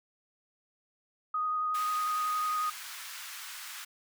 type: tone with vibrato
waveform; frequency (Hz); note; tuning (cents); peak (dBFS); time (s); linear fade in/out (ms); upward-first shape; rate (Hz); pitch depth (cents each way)
sine; 1244.5; D#6; 0; -28; 1.34-2.7; 5; triangle; 11; 14
type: high-pass noise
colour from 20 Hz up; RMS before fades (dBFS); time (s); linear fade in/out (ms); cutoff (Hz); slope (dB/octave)
pink; -43; 1.74-3.85; 10; 1200; 24
effects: none